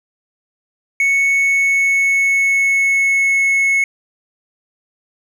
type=tone with pitch glide; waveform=triangle; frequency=2212 to 2192 Hz; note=C#7 to C#7; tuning=-4 to -20 cents; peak=-10 dBFS; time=1-3.84 s; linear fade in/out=2 ms; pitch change=-16 cents; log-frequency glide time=1.34-3.46 s; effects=none